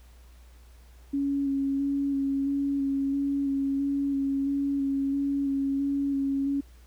sine tone with vibrato, 277.2 Hz, C#4, in tune, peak -24 dBFS, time 1.13-6.61 s, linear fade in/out 10 ms, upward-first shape square, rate 1.5 Hz, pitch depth 15 cents each way, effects added 60 Hz sine -49 dBFS peak until 6.86 s + pink hiss -61 dBFS RMS until 6.86 s

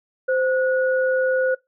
sine tone pair together, 518.8 / 1459 Hz, C5 / F#6, -15 / -25 cents, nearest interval octave + tritone, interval 1790 cents, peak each -18 / -25 dBFS, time 0.28-1.55 s, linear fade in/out 10 ms, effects noise-tail reverb RT60 0.2 s tail -23 dB re dry

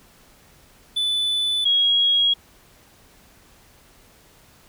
triangle / sine tone pair in turn, 3490 / 3301 Hz, A7 / G#7, -15 / -11 cents, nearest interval minor second, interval 96 cents, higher first, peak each -18 / -15 dBFS, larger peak second, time 0.96-1.65 / 1.65-2.34 s, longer neither, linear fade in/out 10 ms, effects pink hiss -53 dBFS RMS until 4.68 s

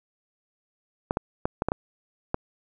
clicks, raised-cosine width 1 ms, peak -10 dBFS, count 7, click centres 1.109 / 1.171 / 1.455 / 1.621 / 1.686 / 1.719 / 2.344 s, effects none

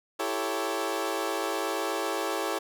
20% pulse chord, A dominant seventh, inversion second, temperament equal with one note detuned, 331.2 / 392 / 440 / 554.4 Hz, E4 / G4 / A4 / C#5, +8 / 0 / 0 / 0 cents, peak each -29 dBFS, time 0.19-2.59 s, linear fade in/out 10 ms, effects none

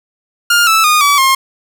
sawtooth tone with pitch steps, 1409 / 1314.6 / 1226.6 / 1144.5 / 1067.8 Hz, F6 / E6 / D#6 / D6 / C6, +15 / -5 / -25 / -45 / +35 cents, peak -4 dBFS, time 0.5-1.35 s, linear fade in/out 5 ms, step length 170 ms, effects none

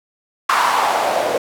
white noise with band-pass filter sweep, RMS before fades -17 dBFS, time 0.49-1.38 s, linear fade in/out 5 ms, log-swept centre 1200 to 530 Hz, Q 3.6, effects none

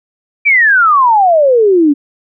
sine exponential sweep, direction down, 2377 to 277.2 Hz, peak -5 dBFS, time 0.45-1.94 s, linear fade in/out 20 ms, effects none

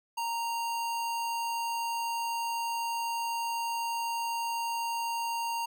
square tone, 928 Hz, A#5, 8 cents flat, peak -31 dBFS, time 0.17-5.66 s, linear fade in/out 10 ms, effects none

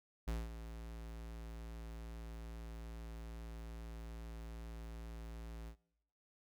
square tone with ADSR envelope, 56.4 Hz, A1, 44 cents sharp, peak -36 dBFS, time 0.27-5.76 s, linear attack 13 ms, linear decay 200 ms, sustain -11 dB, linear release 81 ms, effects noise-tail reverb RT60 0.8 s tail -22 dB re dry

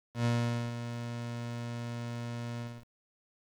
30% pulse tone with ADSR envelope, 118.6 Hz, A#2, 30 cents sharp, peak -23 dBFS, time 0.14-2.86 s, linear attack 110 ms, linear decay 470 ms, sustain -10 dB, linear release 270 ms, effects low-pass 7000 Hz 12 dB/octave + 9-bit

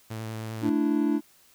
sawtooth tone with vibrato, 110.9 Hz, A2, 14 cents sharp, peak -29 dBFS, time 0.1-0.7 s, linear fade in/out 10 ms, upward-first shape triangle, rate 10 Hz, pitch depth 22 cents each way
triangle chord, A suspended fourth, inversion none, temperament equal with one note detuned, 220 / 293.7 / 332.7 Hz, A3 / D4 / E4, 0 / 0 / +16 cents, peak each -26 / -22 / -26 dBFS, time 0.61-1.21 s, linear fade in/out 50 ms
effects white hiss -59 dBFS RMS until 1.54 s

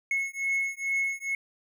triangle beating tone pair, 2183 / 2185.3 Hz, C#7 / C#7, -27 / -25 cents, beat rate 2.3 Hz, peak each -28 / -28 dBFS, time 0.11-1.35 s, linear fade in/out 2 ms, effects none

